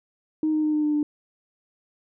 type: tone with pitch steps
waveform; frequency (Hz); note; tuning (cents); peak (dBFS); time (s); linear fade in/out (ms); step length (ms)
sine; 311.1 / 308.2 / 305.4 / 302.6 / 299.8 / 297.1; D#4 / D#4 / D#4 / D#4 / D4 / D4; 0 / -16 / -32 / -48 / +36 / +20; -19; 0.43-1.03; 2; 100
effects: tanh soft clip ceiling -15 dBFS